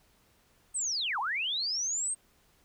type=linear two-way sweep; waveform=sine; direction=down then up; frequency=8600 to 775 to 8600 Hz; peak=-29 dBFS; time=0.74-2.15 s; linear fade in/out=20 ms; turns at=1.19 s; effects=pink hiss -66 dBFS RMS until 2.64 s